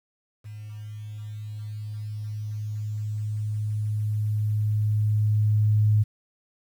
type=tone with level ramp; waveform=sine; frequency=106.3 Hz; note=G#2; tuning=41 cents sharp; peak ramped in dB=-36 to -16 dBFS; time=0.44-6.04 s; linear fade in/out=20 ms; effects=9-bit